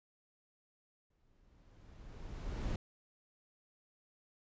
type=noise with exponential growth; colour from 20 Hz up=brown; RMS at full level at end=-35 dBFS; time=1.1-2.76 s; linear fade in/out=5 ms; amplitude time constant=360 ms; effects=resampled to 16000 Hz